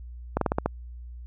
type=slowing click train; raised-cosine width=1 ms; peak=-9 dBFS; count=6; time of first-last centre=0.37-0.66 s; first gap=43 ms; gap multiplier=1.15; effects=added 60 Hz sine -38 dBFS peak until 1.26 s